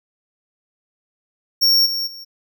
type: tone with level steps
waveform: square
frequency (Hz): 5510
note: F8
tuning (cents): -24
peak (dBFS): -12 / -21 / -34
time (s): 1.61-2.25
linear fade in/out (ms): 20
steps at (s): 1.85 / 2.06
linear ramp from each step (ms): 20
effects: none